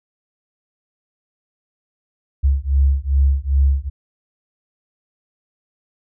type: beating tone pair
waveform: sine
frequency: 67.6 / 70.1 Hz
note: C#2 / C#2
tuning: -43 / +20 cents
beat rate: 2.5 Hz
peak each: -16 dBFS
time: 2.43-3.9 s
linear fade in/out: 20 ms
effects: none